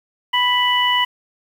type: harmonic tone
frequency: 987.8 Hz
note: B5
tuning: in tune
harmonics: 1 / 2 / 3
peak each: -18 / -20 / -18 dBFS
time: 0.33-1.05 s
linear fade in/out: 10 ms
effects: 7-bit